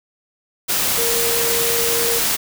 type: tone in noise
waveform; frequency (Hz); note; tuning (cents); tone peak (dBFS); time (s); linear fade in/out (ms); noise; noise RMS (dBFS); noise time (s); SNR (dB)
sine; 466.2; A#4; 0; -22; 0.97-2.2; 20; white; -19; 0.68-2.37; -6
effects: none